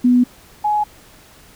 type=tone pair in turn; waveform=sine; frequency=246.9 / 839.9 Hz; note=B3 / G#5; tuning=0 / +19 cents; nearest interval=octave + major sixth; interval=2119 cents; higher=second; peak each=-9 / -14 dBFS; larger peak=first; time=0.04-0.24 / 0.64-0.84 s; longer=neither; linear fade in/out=10 ms; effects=pink hiss -46 dBFS RMS until 1.55 s